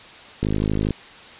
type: click train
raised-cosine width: 3 ms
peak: -9 dBFS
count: 26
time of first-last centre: 0.43-0.907 s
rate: 52.4 Hz
effects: white hiss -42 dBFS RMS until 1.39 s + resampled to 8000 Hz